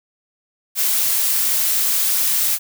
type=noise; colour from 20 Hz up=blue; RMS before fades=-18 dBFS; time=0.75-2.59 s; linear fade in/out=50 ms; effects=none